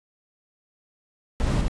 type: noise with echo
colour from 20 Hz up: brown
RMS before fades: -22 dBFS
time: 1.4-1.61 s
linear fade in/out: 0 ms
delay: 71 ms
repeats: 1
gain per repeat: -2 dB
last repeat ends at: 1.681 s
effects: resampled to 22050 Hz